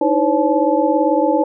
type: tone cluster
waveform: sine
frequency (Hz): 304.5 / 322.4 / 516 / 563 / 865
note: D#4 / E4 / C5 / C#5 / A5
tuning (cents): -37 / -38 / -24 / +27 / -30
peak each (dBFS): -19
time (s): 0.01-1.44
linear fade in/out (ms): 5
effects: none